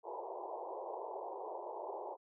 white band-pass noise, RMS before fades -44 dBFS, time 0.03-2.17 s, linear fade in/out 50 ms, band 350 to 990 Hz, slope 96 dB/octave, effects none

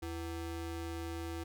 square ring-modulated tone, 207.5 Hz, G#3, 1 cent flat, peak -36 dBFS, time 0.02-1.44 s, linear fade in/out 10 ms, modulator 127 Hz, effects none

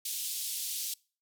white band-pass noise, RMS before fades -36 dBFS, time 0.05-0.94 s, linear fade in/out 5 ms, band 3200 to 15000 Hz, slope 24 dB/octave, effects noise-tail reverb RT60 0.4 s tail -25 dB re dry

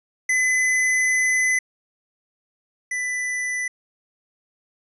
square tone pair in turn, 2018 / 1992.5 Hz, B6 / B6, +37 / +15 cents, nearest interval unison, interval 22 cents, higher first, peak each -18 / -24 dBFS, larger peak first, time 0.29-1.59 / 2.91-3.68 s, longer first, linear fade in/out 5 ms, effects resampled to 24000 Hz + 10-bit

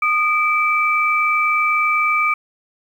sine tone pair together, 1230 / 2322 Hz, D#6 / D7, -20 / -20 cents, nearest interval major seventh, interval 1100 cents, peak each -17 dBFS, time 0.02-2.34 s, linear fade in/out 5 ms, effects 8-bit

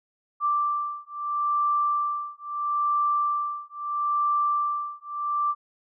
sine beating tone pair, 1174.7 / 1175.46 Hz, D6 / D6, 0 / +1 cents, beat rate 0.76 Hz, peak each -26 dBFS, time 0.4-5.55 s, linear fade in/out 50 ms, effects none

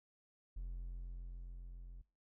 triangle tone with level ramp, 43.65 Hz, F1, in tune, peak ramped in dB -38 to -47 dBFS, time 0.56-2.02 s, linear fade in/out 10 ms, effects noise-tail reverb RT60 0.3 s tail -22 dB re dry + tanh soft clip ceiling -34 dBFS

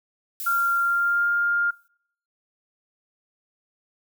violet noise with exponential decay, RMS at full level -31 dBFS, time 0.4-1.88 s, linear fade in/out 0 ms, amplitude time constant 320 ms
sine tone with pitch glide, 1386 to 1405.3 Hz, F6 to F6, -14 to +10 cents, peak -19 dBFS, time 0.46-1.71 s, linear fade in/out 10 ms, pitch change +24 cents, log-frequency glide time 0.81-1.27 s
effects noise-tail reverb RT60 0.7 s tail -26 dB re dry

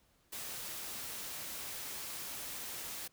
white noise, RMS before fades -43 dBFS, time 0.32-3.08 s, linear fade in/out 10 ms, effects pink hiss -71 dBFS RMS until 3.12 s

